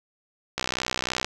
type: click train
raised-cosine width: 0.2 ms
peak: -8 dBFS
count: 43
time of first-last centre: 0.58-1.246 s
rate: 63.1 Hz
effects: none